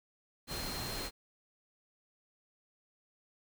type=tone in noise; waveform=sine; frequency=4186 Hz; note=C8; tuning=in tune; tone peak=-43 dBFS; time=0.47-1.11 s; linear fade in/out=50 ms; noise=pink; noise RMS=-40 dBFS; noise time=0.47-1.11 s; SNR=-6 dB; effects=none